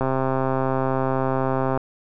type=click train; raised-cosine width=1 ms; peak=-9 dBFS; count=234; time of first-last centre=0.01-1.775 s; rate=132 Hz; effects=none